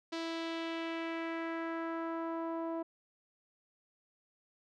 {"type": "tone with low-pass filter sweep", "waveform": "sawtooth", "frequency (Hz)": 329.6, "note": "E4", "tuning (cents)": 0, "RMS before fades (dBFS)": -38, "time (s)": [0.12, 2.83], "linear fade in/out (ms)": 10, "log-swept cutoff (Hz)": [4600, 820], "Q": 1.8, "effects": []}